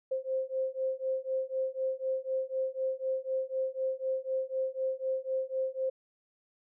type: beating tone pair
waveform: sine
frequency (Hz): 523 / 527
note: C5 / C5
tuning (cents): -1 / +12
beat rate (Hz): 4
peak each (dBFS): -33 / -33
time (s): 0.11-5.9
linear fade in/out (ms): 10
effects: none